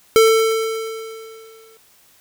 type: tone with exponential decay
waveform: square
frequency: 445.8 Hz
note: A4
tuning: 23 cents sharp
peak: -8 dBFS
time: 0.16-1.77 s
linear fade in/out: 0 ms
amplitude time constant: 350 ms
effects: white hiss -53 dBFS RMS until 2.2 s